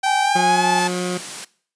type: tone with pitch glide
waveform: sawtooth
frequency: 777 to 867.1 Hz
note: G5 to A5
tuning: -16 to -26 cents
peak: -14 dBFS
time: 0.03-0.88 s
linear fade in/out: 10 ms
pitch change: +190 cents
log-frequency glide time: 0.22-0.68 s
type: tone with vibrato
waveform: sine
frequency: 830.6 Hz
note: G#5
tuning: in tune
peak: -19 dBFS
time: 0.06-0.8 s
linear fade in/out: 5 ms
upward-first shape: triangle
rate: 9.4 Hz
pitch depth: 28 cents each way
type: tone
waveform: 20% pulse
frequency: 180 Hz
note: F#3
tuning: 47 cents flat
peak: -16 dBFS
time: 0.35-1.18 s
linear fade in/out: 10 ms
type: high-pass noise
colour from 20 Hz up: white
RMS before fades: -31 dBFS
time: 0.77-1.45 s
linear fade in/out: 10 ms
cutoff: 130 Hz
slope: 48 dB/octave
effects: noise-tail reverb RT60 0.5 s tail -21 dB re dry + resampled to 22050 Hz